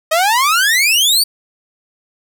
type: exponential sweep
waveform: sawtooth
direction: up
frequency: 615 to 4699 Hz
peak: -7 dBFS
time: 0.11-1.24 s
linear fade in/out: 10 ms
effects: none